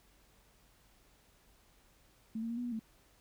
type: tone with pitch steps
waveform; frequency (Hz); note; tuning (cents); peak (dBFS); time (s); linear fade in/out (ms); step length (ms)
sine; 222.1 / 229 / 233.8 / 244.3 / 241.7 / 222.1; A3 / A#3 / A#3 / B3 / B3 / A3; +16 / -31 / +5 / -19 / -37 / +16; -35; 2.35-2.794; 5; 74
effects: added 48 Hz sine -70 dBFS peak until 3.2 s + pink hiss -67 dBFS RMS until 3.2 s